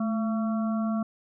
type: harmonic tone with a mistuned harmonic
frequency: 225.7 Hz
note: A3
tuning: 44 cents sharp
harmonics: 1 / 3 / 5 / 6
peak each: -25 / -35 / -39 / -41 dBFS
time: 0-1.03 s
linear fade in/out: 5 ms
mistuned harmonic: 1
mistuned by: -63 cents
effects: none